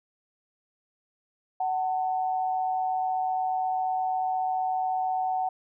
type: tone pair together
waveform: sine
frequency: 747.6 / 896 Hz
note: F#5 / A5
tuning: +18 / +31 cents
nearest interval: minor third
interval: 313 cents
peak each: -25 / -34 dBFS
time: 1.6-5.49 s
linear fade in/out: 5 ms
effects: none